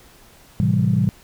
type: chord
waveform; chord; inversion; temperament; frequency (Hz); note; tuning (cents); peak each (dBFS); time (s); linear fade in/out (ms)
sine; A minor seventh; none; equal with one note detuned; 110 / 130.81 / 166.73 / 196; A2 / C3 / E3 / G3; 0 / 0 / +20 / 0; -20; 0.6-1.09; 0
effects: tanh soft clip ceiling -6 dBFS + pink hiss -49 dBFS RMS until 1.23 s